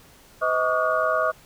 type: tone cluster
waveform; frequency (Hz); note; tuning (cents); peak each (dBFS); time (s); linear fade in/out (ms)
sine; 508 / 634 / 1132 / 1222 / 1438; B4 / D#5 / C#6 / D#6 / F#6; +49 / +32 / +36 / -32 / -50; -29 / -23 / -26 / -27 / -27; 0.41-1.32; 20
effects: pink hiss -52 dBFS RMS until 1.45 s